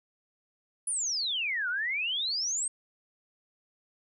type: exponential two-way sweep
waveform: sine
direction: down then up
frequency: 10200 to 1396 to 8570 Hz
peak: -28 dBFS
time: 0.87-2.68 s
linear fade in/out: 5 ms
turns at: 1.69 s
effects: none